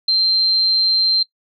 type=tone; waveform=sine; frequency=4143 Hz; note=C8; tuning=18 cents flat; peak=-12 dBFS; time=0.08-1.23 s; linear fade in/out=5 ms; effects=noise-tail reverb RT60 0.1 s tail -20 dB re dry